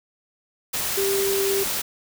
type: tone in noise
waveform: sine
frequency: 393.1 Hz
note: G4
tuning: 5 cents sharp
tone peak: -21 dBFS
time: 0.97-1.64 s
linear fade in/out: 10 ms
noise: white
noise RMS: -26 dBFS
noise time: 0.73-1.82 s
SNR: +2 dB
effects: none